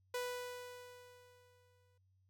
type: tone with exponential decay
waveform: sawtooth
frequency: 493.9 Hz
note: B4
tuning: in tune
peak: -33 dBFS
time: 0.14-1.98 s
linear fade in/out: 5 ms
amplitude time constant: 400 ms
effects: added 94 Hz sine -70 dBFS peak until 2.29 s